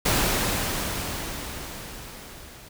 pink noise with level ramp, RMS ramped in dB -21 to -46 dBFS, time 0.05-2.69 s, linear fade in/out 10 ms, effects none

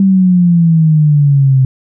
sine exponential sweep, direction down, 196 to 130 Hz, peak -5 dBFS, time 0-1.65 s, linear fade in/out 2 ms, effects none

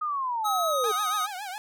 sine linear sweep, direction down, 1258 to 412.4 Hz, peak -26 dBFS, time 0.01-0.92 s, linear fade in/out 10 ms
square tone with pitch glide, 1277 to 1254.3 Hz, D#6 to D#6, +45 to +14 cents, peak -26 dBFS, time 0.44-1.27 s, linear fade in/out 20 ms, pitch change -31 cents, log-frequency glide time 0.7-0.76 s
sawtooth tone with vibrato, 784 Hz, G5, in tune, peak -30 dBFS, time 0.84-1.58 s, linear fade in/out 0 ms, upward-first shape triangle, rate 7.2 Hz, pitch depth 170 cents each way
effects none

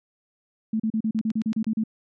sine tone bursts, 220 Hz, A3, in tune, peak -21 dBFS, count 11, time 0.73-1.838 s, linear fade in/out 5 ms, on 68 ms, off 36 ms
click train, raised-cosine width 0.2 ms, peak -24 dBFS, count 5, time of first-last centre 1.19-1.644 s, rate 8.81 Hz
effects none

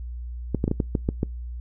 clicks, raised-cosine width 3 ms, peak -9 dBFS, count 8, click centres 0.547 / 0.641 / 0.679 / 0.714 / 0.802 / 0.952 / 1.089 / 1.231 s, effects noise-tail reverb RT60 0.2 s tail -26 dB re dry + added 60 Hz sine -31 dBFS peak until 1.6 s

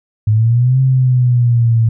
sine exponential two-way sweep, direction up then down, 105.1 to 132.9 to 112.5 Hz, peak -8 dBFS, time 0.27-1.89 s, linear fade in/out 5 ms, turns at 0.8 s, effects none

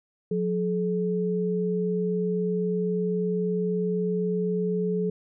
sine tone pair together, 180 / 428.1 Hz, F#3 / A4, -47 / -47 cents, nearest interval octave + minor third, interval 1500 cents, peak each -26 dBFS, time 0.31-5.1 s, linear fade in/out 5 ms, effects none

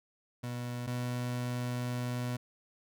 30% pulse tone pair in turn, 122.1 / 123.16 Hz, B2 / B2, -19 / -4 cents, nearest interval unison, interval 15 cents, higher second, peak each -33 / -30 dBFS, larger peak second, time 0.43-0.87 / 0.87-2.37 s, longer second, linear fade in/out 10 ms, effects none

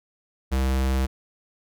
square tone, 65.8 Hz, C2, 10 cents sharp, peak -21 dBFS, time 0.51-1.07 s, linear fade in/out 20 ms, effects none

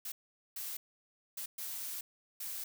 blue noise bursts at uneven times, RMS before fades -41 dBFS, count 5, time 0.05-0.12 / 0.56-0.77 / 1.37-1.46 / 1.58-2.01 / 2.4-2.64 s, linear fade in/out 5 ms, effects none

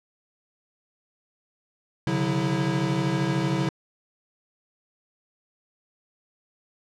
square tone cluster, 133.9 / 146.9 / 181.8 / 326.9 Hz, C3 / D3 / F#3 / E4, +40 / +1 / -30 / -14 cents, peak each -29 dBFS, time 2.07-3.69 s, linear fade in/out 2 ms, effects low-pass 6000 Hz 12 dB/octave

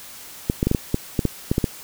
clicks, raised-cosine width 3 ms, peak -5 dBFS, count 11, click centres 0.499 / 0.629 / 0.67 / 0.714 / 0.748 / 0.944 / 1.192 / 1.253 / 1.515 / 1.581 / 1.642 s, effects white hiss -40 dBFS RMS until 1.83 s

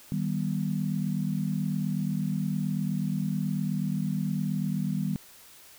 sine chord, Eb augmented, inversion none, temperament just, 155.56 / 194.45 / 243.1 Hz, Eb3 / G3 / B3, 0 / -14 / -27 cents, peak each -30 / -29 / -34 dBFS, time 0.12-5.16 s, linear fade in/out 0 ms, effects white hiss -52 dBFS RMS until 5.78 s

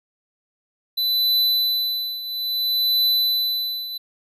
square tone with tremolo, 4000 Hz, B7, 21 cents sharp, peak -16 dBFS, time 0.97-3.98 s, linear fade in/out 10 ms, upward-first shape triangle, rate 0.6 Hz, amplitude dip 80%, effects resampled to 32000 Hz

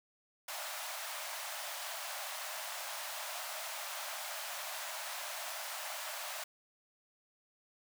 pink high-pass noise, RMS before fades -42 dBFS, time 0.48-6.44 s, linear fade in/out 5 ms, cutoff 580 Hz, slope 96 dB/octave, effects none

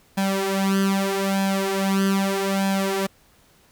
sawtooth tone with flanger, 194.7 Hz, G3, 12 cents flat, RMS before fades -22 dBFS, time 0.17-3.07 s, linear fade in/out 10 ms, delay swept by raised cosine 1.2 to 4.5 ms, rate 0.8 Hz, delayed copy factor +0.8, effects pink hiss -57 dBFS RMS until 3.71 s

